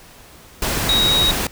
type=tone in noise; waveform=sine; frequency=3801 Hz; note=A#7; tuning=33 cents sharp; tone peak=-14 dBFS; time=0.89-1.31 s; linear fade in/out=2 ms; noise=pink; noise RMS=-21 dBFS; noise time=0.62-1.47 s; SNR=+4 dB; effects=pink hiss -44 dBFS RMS until 1.51 s